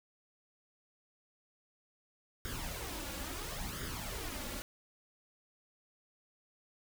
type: noise with flanger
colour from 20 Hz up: pink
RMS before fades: -41 dBFS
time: 2.45-4.62 s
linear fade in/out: 0 ms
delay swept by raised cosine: 0.58 to 3.58 ms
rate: 0.73 Hz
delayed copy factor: +0.65
effects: none